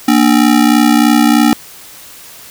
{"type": "ring-modulated tone", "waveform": "square", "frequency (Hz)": 263.7, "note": "C4", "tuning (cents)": 14, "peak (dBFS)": -4, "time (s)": [0.08, 1.53], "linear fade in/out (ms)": 0, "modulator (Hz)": 31.6, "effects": ["white hiss -35 dBFS RMS until 2.5 s"]}